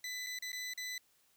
20% pulse tone with dropouts, 1999 Hz, B6, 20 cents sharp, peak -34 dBFS, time 0.04-0.98 s, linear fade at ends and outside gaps 2 ms, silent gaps 0.264-0.268 / 0.388-0.423 / 0.519-0.529 / 0.736-0.776 s, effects white hiss -71 dBFS RMS until 1.36 s

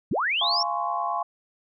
sine linear sweep, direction up, 97.3 to 5588 Hz, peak -22 dBFS, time 0.11-0.63 s, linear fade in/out 5 ms
sine chord, Db major seventh, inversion first, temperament just, 693 / 831.5 / 1039.4 / 1108.7 Hz, F5 / Ab5 / C6 / Db6, -14 / +2 / -12 / 0 cents, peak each -30 dBFS, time 0.41-1.23 s, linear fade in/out 5 ms
effects none

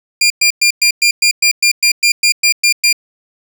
20% pulse tone bursts, 2400 Hz, D7, 37 cents sharp, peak -3 dBFS, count 14, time 0.21-2.928 s, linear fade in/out 5 ms, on 92 ms, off 110 ms, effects none

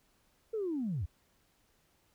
sine linear sweep, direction down, 460.6 to 69.3 Hz, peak -31 dBFS, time 0.53-1.06 s, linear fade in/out 10 ms, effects tanh soft clip ceiling -27 dBFS + pink hiss -71 dBFS RMS until 2.14 s

